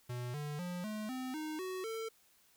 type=tone with pitch steps; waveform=square; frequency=122.8 / 147.73 / 177.72 / 213.8 / 257.2 / 309.4 / 372.3 / 447.8 Hz; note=B2 / D3 / F3 / A3 / C4 / D#4 / F#4 / A4; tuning=-9 / +11 / +31 / -49 / -30 / -10 / +11 / +30 cents; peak=-39 dBFS; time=0.09-2.09 s; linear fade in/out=10 ms; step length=250 ms; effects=white hiss -68 dBFS RMS until 2.56 s